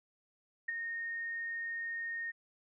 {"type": "tone with ADSR envelope", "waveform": "sine", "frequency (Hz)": 1847, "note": "A#6", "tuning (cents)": -16, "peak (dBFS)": -30, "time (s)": [0.68, 2.32], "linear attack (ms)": 9, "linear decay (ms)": 14, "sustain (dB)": -6, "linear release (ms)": 22, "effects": []}